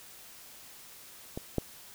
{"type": "clicks", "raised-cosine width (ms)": 2, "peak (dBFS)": [-22, -14], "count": 2, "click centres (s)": [1.375, 1.583], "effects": ["white hiss -51 dBFS RMS until 1.94 s"]}